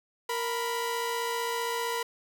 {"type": "tone pair together", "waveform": "sawtooth", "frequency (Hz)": [466.2, 987.8], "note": ["A#4", "B5"], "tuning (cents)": [0, 0], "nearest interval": "octave + minor second", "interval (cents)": 1300, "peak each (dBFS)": -28, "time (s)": [0.29, 2.03], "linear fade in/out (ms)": 5, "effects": []}